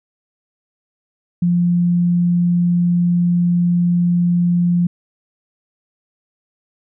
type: tone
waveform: sine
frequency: 174.61 Hz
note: F3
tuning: in tune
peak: -12 dBFS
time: 1.42-4.87 s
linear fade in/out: 5 ms
effects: none